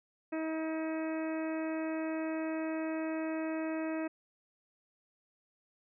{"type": "harmonic tone", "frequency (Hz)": 318.5, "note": "D#4", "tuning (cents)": 41, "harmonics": [1, 2, 3, 4, 5, 6, 7, 8], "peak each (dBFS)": [-34, -39, -48, -49, -49, -50, -54, -50], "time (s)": [0.32, 4.08], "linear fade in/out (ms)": 10, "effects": []}